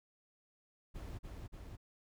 brown noise with echo, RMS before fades -45 dBFS, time 0.94-1.19 s, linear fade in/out 20 ms, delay 290 ms, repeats 2, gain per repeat -2 dB, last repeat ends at 1.77 s, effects none

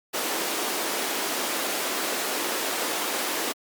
pink high-pass noise, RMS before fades -28 dBFS, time 0.13-3.53 s, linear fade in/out 20 ms, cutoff 290 Hz, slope 24 dB/octave, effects Opus 48 kbps

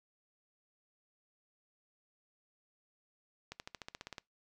accelerating click train, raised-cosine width 0.2 ms, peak -26 dBFS, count 11, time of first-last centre 3.52-4.182 s, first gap 79 ms, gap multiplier 0.96, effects noise-tail reverb RT60 0.2 s tail -24 dB re dry

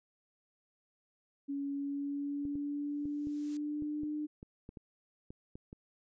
sine tone with pitch glide, 280.6 to 300.7 Hz, C#4 to D4, +21 to +41 cents, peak -34 dBFS, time 1.48-4.27 s, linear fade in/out 20 ms, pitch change +120 cents, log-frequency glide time 1.73-4.14 s
clicks, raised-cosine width 3 ms, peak -34 dBFS, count 12, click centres 2.453 / 2.555 / 3.055 / 3.271 / 3.823 / 4.034 / 4.429 / 4.691 / 4.772 / 5.305 / 5.555 / 5.729 s
blue noise with exponential growth, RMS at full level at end -48 dBFS, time 2.83-3.57 s, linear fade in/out 2 ms, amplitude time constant 160 ms
effects resampled to 16000 Hz

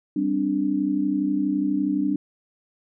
sine chord, G suspended fourth, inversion none, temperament equal with one note detuned, 196.56 / 261.6 / 293.7 Hz, G3 / C4 / D4, +5 / 0 / 0 cents, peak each -27 / -27 / -22 dBFS, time 0.16-2.16 s, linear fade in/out 5 ms, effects none

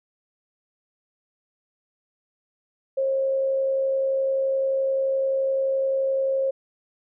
sine tone with amplitude modulation, 537 Hz, C5, 45 cents sharp, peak -19 dBFS, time 2.97-6.51 s, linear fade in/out 10 ms, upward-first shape sine, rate 71.6 Hz, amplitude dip 25%, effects none

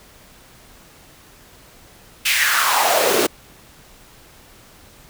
pink noise with high-pass filter sweep, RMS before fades -17 dBFS, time 2.25-3.27 s, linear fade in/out 10 ms, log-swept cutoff 2600 to 320 Hz, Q 3.4, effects pink hiss -47 dBFS RMS until 5.09 s

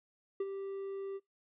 triangle tone with ADSR envelope, 391.6 Hz, G4, 2 cents flat, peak -28 dBFS, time 0.4-1.2 s, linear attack 5 ms, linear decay 38 ms, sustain -8 dB, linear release 40 ms, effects noise-tail reverb RT60 0.2 s tail -24 dB re dry + resampled to 8000 Hz

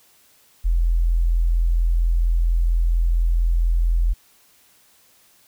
sine tone, 42.17 Hz, E1, 40 cents sharp, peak -15 dBFS, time 0.64-4.14 s, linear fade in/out 20 ms, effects white hiss -56 dBFS RMS until 5.47 s

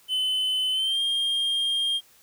triangle tone with pitch glide, 3034 to 3214 Hz, F#7 to G7, +43 to +43 cents, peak -21 dBFS, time 0.08-2.01 s, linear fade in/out 50 ms, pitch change +100 cents, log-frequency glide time 0.72-1.01 s, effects white hiss -57 dBFS RMS until 2.22 s

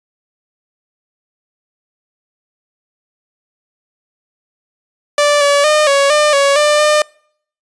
sawtooth tone with pitch steps, 585 / 571 / 608 / 558 / 600 / 559 / 596 / 603 Hz, D5 / D5 / D#5 / C#5 / D5 / C#5 / D5 / D5, -7 / -49 / -40 / +11 / +37 / +14 / +25 / +46 cents, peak -5 dBFS, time 5.18-7.02 s, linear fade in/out 2 ms, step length 230 ms, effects noise-tail reverb RT60 0.6 s tail -26 dB re dry + resampled to 22050 Hz

